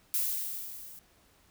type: noise with level ramp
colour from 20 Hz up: violet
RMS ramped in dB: -28 to -49 dBFS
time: 0.14-0.99 s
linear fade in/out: 0 ms
effects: pink hiss -64 dBFS RMS until 1.5 s